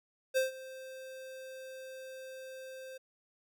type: tone with ADSR envelope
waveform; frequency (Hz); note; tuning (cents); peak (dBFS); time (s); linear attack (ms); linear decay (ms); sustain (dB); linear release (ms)
square; 523.3; C5; 0; -26; 0.34-2.98; 30; 140; -19; 11
effects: none